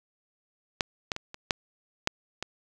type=clicks; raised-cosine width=0.2 ms; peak=-7 / -11 / -17 / -23 / -6 / -6 / -15 dBFS; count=7; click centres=0.808 / 1.118 / 1.164 / 1.344 / 1.508 / 2.074 / 2.426 s; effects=none